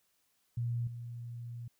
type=tone with level steps; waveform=sine; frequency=118.8 Hz; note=A#2; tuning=33 cents sharp; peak=-31 / -40 dBFS; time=0.57-1.68 s; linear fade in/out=5 ms; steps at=0.87 s; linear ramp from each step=5 ms; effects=white hiss -75 dBFS RMS until 1.79 s